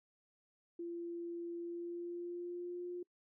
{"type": "tone with pitch glide", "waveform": "sine", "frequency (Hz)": [342.2, 354.1], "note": ["F4", "F4"], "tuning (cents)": [-35, 24], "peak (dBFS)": -40, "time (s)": [0.79, 3.03], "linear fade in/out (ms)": 5, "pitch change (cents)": 59, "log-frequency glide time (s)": [1.58, 2.87], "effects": ["noise-tail reverb RT60 0.1 s tail -25 dB re dry"]}